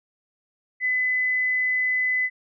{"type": "tone", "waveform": "sine", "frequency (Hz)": 2011, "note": "B6", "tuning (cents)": 31, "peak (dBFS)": -20, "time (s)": [0.8, 2.3], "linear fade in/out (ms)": 50, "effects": []}